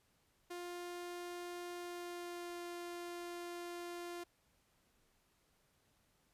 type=tone with pitch glide; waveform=sawtooth; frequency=351.6 to 348.2 Hz; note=F4 to F4; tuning=+12 to -5 cents; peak=-40 dBFS; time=0.5-4.24 s; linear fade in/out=10 ms; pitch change=-17 cents; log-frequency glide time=1.74-2.63 s; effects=pink hiss -75 dBFS RMS until 6.33 s + resampled to 32000 Hz